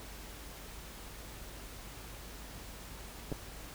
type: clicks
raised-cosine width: 2 ms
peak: -24 dBFS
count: 2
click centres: 3.318 / 3.325 s
effects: added 50 Hz sine -50 dBFS peak until 3.74 s + pink hiss -49 dBFS RMS until 3.74 s